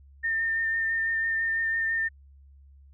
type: tone with vibrato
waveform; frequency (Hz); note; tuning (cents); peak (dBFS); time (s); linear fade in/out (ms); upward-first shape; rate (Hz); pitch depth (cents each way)
sine; 1811; A6; +49; -24; 0.23-2.09; 20; sine; 6; 16
effects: added 69 Hz sine -50 dBFS peak until 2.93 s